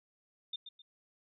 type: tone with echo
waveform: sine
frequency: 3616 Hz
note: A7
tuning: 47 cents sharp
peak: -36 dBFS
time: 0.53-0.56 s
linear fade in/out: 5 ms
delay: 130 ms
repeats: 2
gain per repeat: -9 dB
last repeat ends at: 0.82 s
effects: none